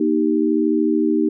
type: chord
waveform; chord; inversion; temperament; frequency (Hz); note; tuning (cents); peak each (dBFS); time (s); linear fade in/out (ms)
sine; Eb major; second; equal with one note detuned; 237.6 / 311.1 / 392; Bb3 / Eb4 / G4; +33 / 0 / 0; -21 / -17 / -21; 0-1.29; 5
effects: none